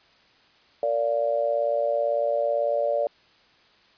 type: tone with amplitude modulation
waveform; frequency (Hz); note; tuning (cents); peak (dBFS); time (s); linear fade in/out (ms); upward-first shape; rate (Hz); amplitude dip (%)
sine; 579; D5; -25; -17; 0.83-3.07; 2; sine; 118; 90
effects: white hiss -58 dBFS RMS until 3.97 s + resampled to 11025 Hz